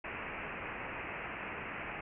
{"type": "low-pass noise", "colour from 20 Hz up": "white", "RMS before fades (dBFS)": -42, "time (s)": [0.04, 2.01], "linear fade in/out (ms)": 5, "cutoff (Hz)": 2700, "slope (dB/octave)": 96, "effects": []}